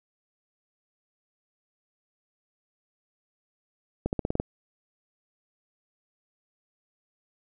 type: accelerating click train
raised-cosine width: 2 ms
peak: -13 dBFS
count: 7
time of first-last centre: 4.06-4.4 s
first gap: 69 ms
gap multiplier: 0.92
effects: none